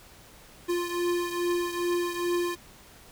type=beating tone pair; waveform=square; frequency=349.2 / 351.6 Hz; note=F4 / F4; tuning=0 / +12 cents; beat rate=2.4 Hz; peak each=-28 / -33 dBFS; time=0.68-2.56 s; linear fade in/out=20 ms; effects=pink hiss -52 dBFS RMS until 3.11 s